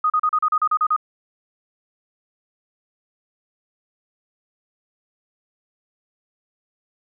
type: tone bursts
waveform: sine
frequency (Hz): 1244.5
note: D#6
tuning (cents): 0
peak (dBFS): -15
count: 10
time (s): 0.04-0.964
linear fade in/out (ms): 5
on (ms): 60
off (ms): 36
effects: none